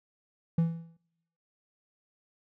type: tone with exponential decay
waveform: triangle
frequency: 165.8 Hz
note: E3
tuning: 10 cents sharp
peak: -18 dBFS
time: 0.58-0.97 s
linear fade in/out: 5 ms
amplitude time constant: 83 ms
effects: noise-tail reverb RT60 0.7 s tail -20 dB re dry